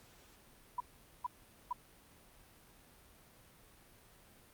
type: tone bursts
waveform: sine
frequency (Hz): 985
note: B5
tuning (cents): -5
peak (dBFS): -33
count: 3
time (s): 0.78-1.729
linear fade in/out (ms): 5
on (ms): 23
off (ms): 440
effects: pink hiss -62 dBFS RMS until 4.53 s + Opus 48 kbps